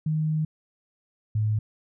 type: tone pair in turn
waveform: sine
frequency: 155.56 / 107.47 Hz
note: D#3 / A2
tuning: 0 / -40 cents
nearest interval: tritone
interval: 640 cents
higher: first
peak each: -22 / -21 dBFS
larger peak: second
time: 0.06-0.45 / 1.35-1.59 s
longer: first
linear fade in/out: 5 ms
effects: none